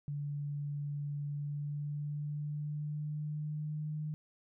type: tone with pitch glide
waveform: sine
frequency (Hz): 144.8 to 152.53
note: D3 to D#3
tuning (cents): -24 to -34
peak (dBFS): -35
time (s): 0.08-4.14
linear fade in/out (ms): 0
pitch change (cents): +90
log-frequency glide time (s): 1.28-3.96
effects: none